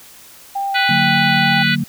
sine tone with vibrato, 789 Hz, G5, 11 cents sharp, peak -18 dBFS, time 0.55-1.63 s, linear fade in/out 10 ms, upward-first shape square, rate 3.3 Hz, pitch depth 8 cents each way
harmonic tone, 493.9 Hz, B4, in tune, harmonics 3 / 4 / 5 / 6 / 7 / 8 / 9, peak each -18 / -20 / -22 / -24 / -25 / -26 / -27 dBFS, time 0.74-1.76 s, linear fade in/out 20 ms
sine chord, D augmented, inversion none, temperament just, 146.83 / 183.54 / 229.4 Hz, D3 / F#3 / A#3, 0 / -14 / -28 cents, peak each -21 dBFS, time 0.89-1.84 s, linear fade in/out 5 ms
effects white hiss -42 dBFS RMS until 1.88 s

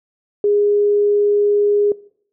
sine tone, 411.5 Hz, G#4, 16 cents flat, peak -12 dBFS, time 0.44-1.92 s, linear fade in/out 2 ms, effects noise-tail reverb RT60 0.6 s tail -20 dB re dry

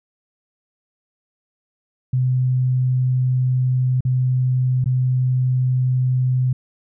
sine tone with dropouts, 127.7 Hz, C3, 42 cents flat, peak -15 dBFS, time 2.13-6.53 s, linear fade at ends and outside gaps 5 ms, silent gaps 4.007-4.05 / 4.843-4.858 s, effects none

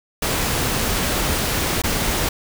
pink noise with dropouts, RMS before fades -21 dBFS, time 0.22-2.29 s, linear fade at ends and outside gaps 5 ms, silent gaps 1.82-1.837 s, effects none

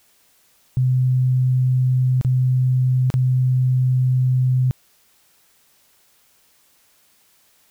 sine tone with dropouts, 127.9 Hz, C3, 39 cents flat, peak -14 dBFS, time 0.77-4.71 s, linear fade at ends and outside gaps 0 ms, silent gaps 2.212-2.248 / 3.102-3.14 s, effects white hiss -58 dBFS RMS until 7.7 s

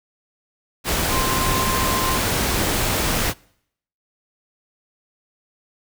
sine tone in noise, 1046.5 Hz, C6, in tune, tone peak -24 dBFS, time 1.08-2.21 s, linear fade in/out 50 ms, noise pink, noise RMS -21 dBFS, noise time 0.84-3.34 s, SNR -6 dB, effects noise-tail reverb RT60 0.7 s tail -25 dB re dry

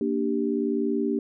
sine chord, G minor, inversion first, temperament equal, 233.1 / 293.7 / 392 Hz, Bb3 / D4 / G4, 0 / 0 / 0 cents, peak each -27 dBFS, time 0.01-1.19 s, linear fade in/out 2 ms, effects none

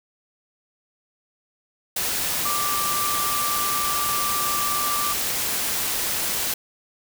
sine tone in noise, 1174.7 Hz, D6, in tune, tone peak -25 dBFS, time 2.45-5.13 s, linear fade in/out 5 ms, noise white, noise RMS -25 dBFS, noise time 1.96-6.54 s, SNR -3 dB, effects none

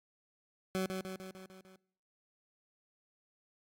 20% pulse tone with echo, 188.1 Hz, F#3, 29 cents sharp, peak -27 dBFS, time 0.75-0.86 s, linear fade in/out 0 ms, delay 150 ms, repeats 6, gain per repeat -4 dB, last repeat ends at 1.76 s, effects noise-tail reverb RT60 0.7 s tail -23 dB re dry + AAC 48 kbps

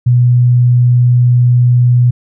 sine tone, 122.8 Hz, B2, 9 cents flat, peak -5 dBFS, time 0.06-2.11 s, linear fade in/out 10 ms, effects none

